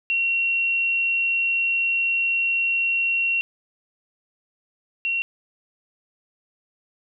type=tone pair in turn; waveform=sine; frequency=2736 / 2736 Hz; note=F7 / F7; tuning=-36 / -36 cents; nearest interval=unison; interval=0 cents; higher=neither; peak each=-19 / -21 dBFS; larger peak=first; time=0.1-3.41 / 5.05-5.22 s; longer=first; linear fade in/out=0 ms; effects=none